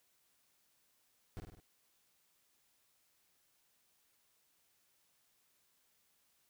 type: noise with echo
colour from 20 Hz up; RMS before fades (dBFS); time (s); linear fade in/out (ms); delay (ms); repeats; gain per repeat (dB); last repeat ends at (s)
brown; -44; 1.37-1.4; 0; 50; 4; -4; 1.6
effects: white hiss -75 dBFS RMS until 6.49 s